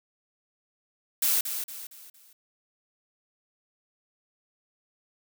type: noise with echo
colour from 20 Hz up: blue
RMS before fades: -24 dBFS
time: 1.22-1.41 s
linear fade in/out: 5 ms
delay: 230 ms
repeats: 4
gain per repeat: -8 dB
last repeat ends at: 2.33 s
effects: none